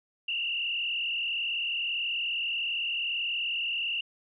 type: tone with frequency modulation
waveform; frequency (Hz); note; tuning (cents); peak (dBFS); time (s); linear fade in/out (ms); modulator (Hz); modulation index
sine; 2793; F7; -1; -28; 0.28-4.01; 5; 40.8; 2.5
effects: none